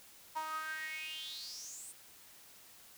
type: tone with high-pass filter sweep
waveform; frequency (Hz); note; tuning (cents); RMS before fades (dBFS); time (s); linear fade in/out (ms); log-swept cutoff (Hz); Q
sawtooth; 313.4; D#4; +13; -43; 0.35-1.93; 20; 930 to 9100; 8.4
effects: white hiss -58 dBFS RMS until 2.97 s